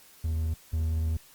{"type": "tone pair in turn", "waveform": "triangle", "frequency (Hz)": [80, 80], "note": ["D#2", "D#2"], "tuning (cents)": [49, 49], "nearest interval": "unison", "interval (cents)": 0, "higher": "neither", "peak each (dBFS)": [-24, -23], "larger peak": "second", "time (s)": [[0.24, 0.54], [0.73, 1.17]], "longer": "second", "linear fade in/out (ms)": 5, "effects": ["white hiss -55 dBFS RMS until 1.34 s", "Opus 48 kbps"]}